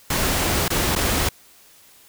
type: noise with dropouts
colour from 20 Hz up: pink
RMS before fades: -21 dBFS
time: 0.1-1.29 s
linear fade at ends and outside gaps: 5 ms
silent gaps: 0.682-0.702 / 0.953-0.96 s
effects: white hiss -51 dBFS RMS until 2.08 s